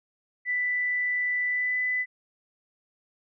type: tone with pitch glide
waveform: sine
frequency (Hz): 1983 to 2000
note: B6 to B6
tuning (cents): +7 to +21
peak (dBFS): -24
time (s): 0.45-2.06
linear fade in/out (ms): 50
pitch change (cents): +14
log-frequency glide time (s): 1.47-1.77
effects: none